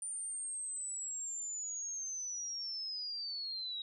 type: linear sweep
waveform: sine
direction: down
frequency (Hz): 9160 to 3800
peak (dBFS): -38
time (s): 0.02-3.82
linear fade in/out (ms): 2
effects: none